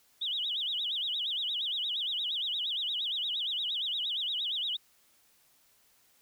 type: tone with vibrato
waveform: sine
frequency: 3341 Hz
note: G#7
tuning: 10 cents sharp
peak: -30 dBFS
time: 0.21-4.77 s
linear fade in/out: 10 ms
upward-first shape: sine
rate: 8.6 Hz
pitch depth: 250 cents each way
effects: white hiss -66 dBFS RMS until 6.21 s